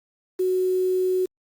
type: tone with quantisation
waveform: sine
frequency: 370 Hz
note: F#4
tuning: in tune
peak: -19 dBFS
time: 0.39-1.26 s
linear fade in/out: 10 ms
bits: 7
effects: Opus 48 kbps